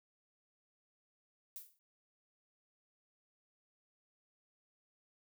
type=noise with exponential decay; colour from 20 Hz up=violet; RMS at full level=-44 dBFS; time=1.56-1.79 s; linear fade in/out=0 ms; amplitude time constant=50 ms; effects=none